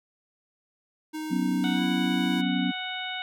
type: tone with pitch glide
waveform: square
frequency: 310.8 to 327.8 Hz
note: D#4 to E4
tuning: -2 to -10 cents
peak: -32 dBFS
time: 1.13-2.42 s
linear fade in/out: 20 ms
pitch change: +92 cents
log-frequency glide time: 1.73-1.82 s
type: chord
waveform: sine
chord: F# suspended fourth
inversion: none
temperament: just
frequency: 185 / 246.7 / 277.5 Hz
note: F#3 / B3 / C#4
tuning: 0 / -2 / +2 cents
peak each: -28 dBFS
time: 1.3-2.72 s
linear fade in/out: 20 ms
type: harmonic tone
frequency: 740 Hz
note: F#5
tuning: in tune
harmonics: 1 / 2 / 3 / 4 / 5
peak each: -37 / -37 / -37 / -37 / -37 dBFS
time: 1.64-3.22 s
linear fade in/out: 0 ms
effects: none